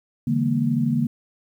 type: tone cluster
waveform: sine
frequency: 140.8 / 160.5 / 202.9 / 234.6 Hz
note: C#3 / E3 / G#3 / A#3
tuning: +27 / -46 / -40 / +11 cents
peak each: -24 / -26 / -29 / -21 dBFS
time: 0.27-1.07 s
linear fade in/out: 5 ms
effects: 9-bit